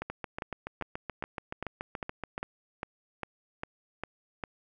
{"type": "two click trains", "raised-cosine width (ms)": 0.5, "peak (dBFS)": [-19, -20], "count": [12, 17], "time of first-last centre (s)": [[0.02, 4.438], [0.1, 2.379]], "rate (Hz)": [2.49, 7.02], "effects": []}